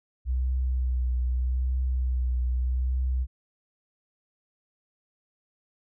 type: tone with vibrato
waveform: sine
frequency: 62.9 Hz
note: B1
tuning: 32 cents sharp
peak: -23 dBFS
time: 0.25-3.27 s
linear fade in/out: 50 ms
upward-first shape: triangle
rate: 0.81 Hz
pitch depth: 34 cents each way
effects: none